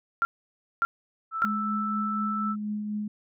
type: tone bursts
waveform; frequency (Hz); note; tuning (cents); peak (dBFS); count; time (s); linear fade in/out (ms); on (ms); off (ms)
sine; 1378; F6; -24; -20; 3; 0.22-1.45; 0; 30; 570
type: tone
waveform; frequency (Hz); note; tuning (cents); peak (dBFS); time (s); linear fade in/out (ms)
sine; 1320; E6; +2; -28; 1.31-2.56; 50
type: tone with tremolo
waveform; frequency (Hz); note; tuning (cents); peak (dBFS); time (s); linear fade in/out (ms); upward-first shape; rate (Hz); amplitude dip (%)
sine; 210; G#3; +19; -27; 1.44-3.08; 5; triangle; 4.1; 35
effects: none